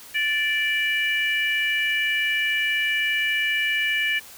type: harmonic tone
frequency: 585 Hz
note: D5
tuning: 7 cents flat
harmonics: 3 / 4 / 5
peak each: -24 / -24 / -27 dBFS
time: 0.14-4.2 s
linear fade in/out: 20 ms
effects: white hiss -44 dBFS RMS until 4.37 s